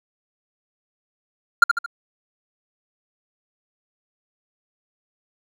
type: tone with echo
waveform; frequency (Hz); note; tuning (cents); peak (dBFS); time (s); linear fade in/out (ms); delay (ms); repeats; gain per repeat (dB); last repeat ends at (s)
triangle; 1396.9; F6; 0; -3; 1.62-1.64; 5; 74; 3; -7; 1.862
effects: none